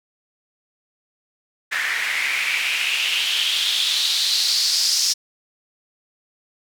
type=noise with band-pass filter sweep; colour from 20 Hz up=white; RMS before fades=-21 dBFS; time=1.71-5.14 s; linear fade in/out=20 ms; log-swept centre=1800 to 5400 Hz; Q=4.4; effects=none